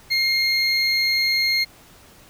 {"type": "tone pair together", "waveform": "triangle", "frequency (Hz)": [2131, 4240], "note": ["C7", "C8"], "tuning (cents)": [31, 22], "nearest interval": "octave", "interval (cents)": 1191, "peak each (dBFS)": -19, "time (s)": [0.1, 1.65], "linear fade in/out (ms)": 20, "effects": ["pink hiss -49 dBFS RMS until 2.29 s"]}